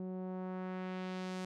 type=tone with low-pass filter sweep; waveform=sawtooth; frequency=185 Hz; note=F#3; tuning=in tune; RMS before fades=-41 dBFS; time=0-1.45 s; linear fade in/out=2 ms; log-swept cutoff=430 to 7800 Hz; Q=0.89; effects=none